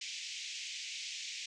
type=band-pass noise; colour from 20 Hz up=pink; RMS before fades=-43 dBFS; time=0.01-1.46 s; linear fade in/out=5 ms; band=2200 to 7100 Hz; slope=48 dB/octave; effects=none